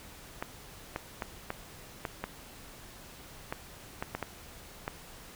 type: clicks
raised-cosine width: 0.5 ms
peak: -18 dBFS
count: 11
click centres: 0.425 / 0.961 / 1.222 / 1.504 / 2.052 / 2.24 / 3.525 / 4.025 / 4.15 / 4.227 / 4.879 s
effects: pink hiss -50 dBFS RMS until 5.35 s